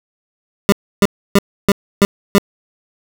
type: tone bursts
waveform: 25% pulse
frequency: 200.4 Hz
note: G3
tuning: 38 cents sharp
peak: -3 dBFS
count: 6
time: 0.69-2.382 s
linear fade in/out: 0 ms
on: 32 ms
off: 300 ms
effects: none